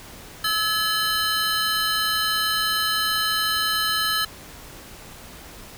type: tone cluster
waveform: square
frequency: 1297 / 1701 / 3054 / 4130 Hz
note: E6 / G#6 / G7 / C8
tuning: -28 / +41 / -46 / -23 cents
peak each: -27 dBFS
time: 0.44-4.25 s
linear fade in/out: 5 ms
effects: pink hiss -42 dBFS RMS until 5.77 s